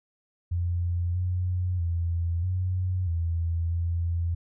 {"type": "tone with pitch steps", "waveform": "sine", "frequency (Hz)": [87.1, 90.4, 84.9, 91.8, 83.7, 85], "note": ["F2", "F#2", "F2", "F#2", "E2", "F2"], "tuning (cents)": [-4, -40, -48, -13, 27, -46], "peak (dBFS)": -24, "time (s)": [0.51, 4.35], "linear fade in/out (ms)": 10, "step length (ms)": 640, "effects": []}